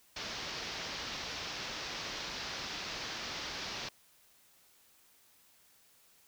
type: low-pass noise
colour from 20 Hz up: white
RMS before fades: -41 dBFS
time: 0.16-3.89 s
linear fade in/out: 5 ms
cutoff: 5700 Hz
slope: 48 dB/octave
effects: white hiss -65 dBFS RMS until 6.27 s

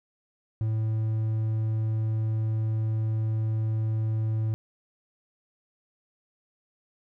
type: tone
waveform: triangle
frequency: 110 Hz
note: A2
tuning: in tune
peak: -22 dBFS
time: 0.61-4.54 s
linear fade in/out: 0 ms
effects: none

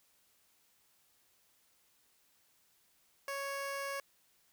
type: tone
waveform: 15% pulse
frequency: 554.4 Hz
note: C#5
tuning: in tune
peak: -31 dBFS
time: 3.28-4 s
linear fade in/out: 2 ms
effects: white hiss -71 dBFS RMS until 4.52 s

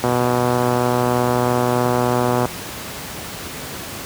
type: click train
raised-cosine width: 1 ms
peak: -4 dBFS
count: 298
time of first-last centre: 0.04-2.455 s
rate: 123 Hz
effects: pink hiss -30 dBFS RMS until 4.05 s + high-pass 80 Hz 12 dB/octave

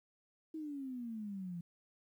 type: exponential sweep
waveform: sine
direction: down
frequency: 321.9 to 168.1 Hz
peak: -40 dBFS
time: 0.54-1.61 s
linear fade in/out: 5 ms
effects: 12-bit

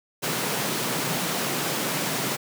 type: high-pass noise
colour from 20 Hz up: pink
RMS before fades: -27 dBFS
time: 0.22-2.37 s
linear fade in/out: 20 ms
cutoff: 130 Hz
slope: 48 dB/octave
effects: none

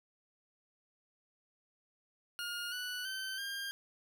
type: tone with pitch steps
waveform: 20% pulse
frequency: 1423 / 1480.9 / 1541.1 / 1603.7 Hz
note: F6 / F#6 / G6 / G6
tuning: +32 / +1 / -30 / +39 cents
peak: -33 dBFS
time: 2.39-3.71 s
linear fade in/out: 0 ms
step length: 330 ms
effects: none

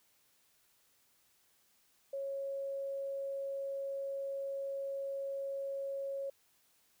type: tone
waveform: sine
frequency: 550 Hz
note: C#5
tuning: 14 cents flat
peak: -36 dBFS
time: 2.13-6.3 s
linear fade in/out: 5 ms
effects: white hiss -71 dBFS RMS until 7 s

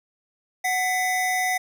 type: tone pair together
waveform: square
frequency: 740 / 1998.5 Hz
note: F#5 / B6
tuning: 0 / +20 cents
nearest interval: octave + perfect fourth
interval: 1720 cents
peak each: -25 dBFS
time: 0.64-1.58 s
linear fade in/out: 10 ms
effects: none

